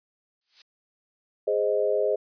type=noise with exponential growth; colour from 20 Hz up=violet; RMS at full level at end=-32 dBFS; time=0.41-0.62 s; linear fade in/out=5 ms; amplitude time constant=44 ms
type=chord; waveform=sine; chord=Ab major; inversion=none; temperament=equal; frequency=415.3 / 523.3 / 622.3 Hz; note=Ab4 / C5 / Eb5; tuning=0 / 0 / 0 cents; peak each=-25 / -26 / -26 dBFS; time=1.47-2.16 s; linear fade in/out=10 ms
effects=resampled to 11025 Hz